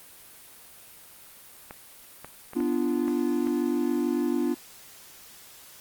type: clicks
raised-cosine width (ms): 0.5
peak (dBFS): -24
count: 6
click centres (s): 1.709 / 2.246 / 2.534 / 2.604 / 3.081 / 3.471
type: chord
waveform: triangle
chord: B diminished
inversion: none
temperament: equal with one note detuned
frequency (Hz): 246.9 / 293.7 / 345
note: B3 / D4 / F4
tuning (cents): 0 / 0 / -21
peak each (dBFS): -26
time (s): 2.55-4.55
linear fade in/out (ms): 20
effects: white hiss -49 dBFS RMS until 5.8 s + Opus 32 kbps